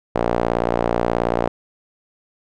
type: tone with band-pass filter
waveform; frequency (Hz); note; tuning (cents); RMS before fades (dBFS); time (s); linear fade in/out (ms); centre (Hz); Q
sawtooth; 58.5; A#1; +7; -20; 0.15-1.48; 5; 620; 1.4
effects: none